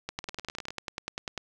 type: two click trains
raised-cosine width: 0.2 ms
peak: -16 / -21 dBFS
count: 14 / 11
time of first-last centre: 0.09-1.377 / 0.19-0.705 s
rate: 10.1 / 19.4 Hz
effects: none